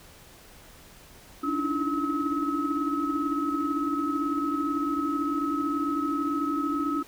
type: tone cluster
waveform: sine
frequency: 285.2 / 303.2 / 321.1 / 334.3 / 1285 Hz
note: C#4 / D#4 / E4 / E4 / E6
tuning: +49 / -45 / -45 / +24 / -45 cents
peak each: -28 / -33 / -36 / -34 / -29 dBFS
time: 1.43-7.03 s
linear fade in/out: 10 ms
effects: tanh soft clip ceiling -15 dBFS + pink hiss -51 dBFS RMS until 7.07 s